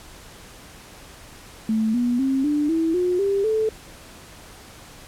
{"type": "tone with pitch steps", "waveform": "sine", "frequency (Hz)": [220, 242.7, 267.7, 295.4, 325.8, 359.5, 396.6, 437.5], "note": ["A3", "B3", "C4", "D4", "E4", "F#4", "G4", "A4"], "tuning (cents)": [0, -30, 40, 10, -20, -50, 20, -10], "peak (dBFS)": -18, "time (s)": [1.69, 3.69], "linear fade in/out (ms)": 2, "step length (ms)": 250, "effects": ["pink hiss -44 dBFS RMS until 5.07 s", "low-pass 12000 Hz 12 dB/octave"]}